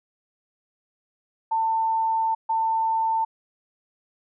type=tone bursts at uneven times; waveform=sine; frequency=895 Hz; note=A5; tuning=29 cents sharp; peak=-20 dBFS; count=2; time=1.51-2.35 / 2.49-3.25 s; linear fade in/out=10 ms; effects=none